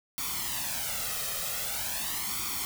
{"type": "noise with flanger", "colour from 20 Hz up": "white", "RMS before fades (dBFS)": -33, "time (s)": [0.18, 2.65], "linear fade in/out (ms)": 0, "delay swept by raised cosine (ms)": [0.88, 1.6], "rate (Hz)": 0.44, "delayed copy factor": 0.75, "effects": []}